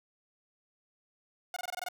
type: tone bursts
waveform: sawtooth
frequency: 724 Hz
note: F#5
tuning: 38 cents flat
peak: -31 dBFS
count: 8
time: 1.54-1.886 s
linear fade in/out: 2 ms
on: 24 ms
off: 22 ms
effects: none